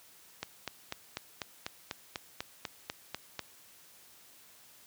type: click train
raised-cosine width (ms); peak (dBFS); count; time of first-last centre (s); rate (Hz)
0.2; -18; 13; 0.43-3.393; 4.05
effects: white hiss -58 dBFS RMS until 4.86 s + high-pass 60 Hz 12 dB/octave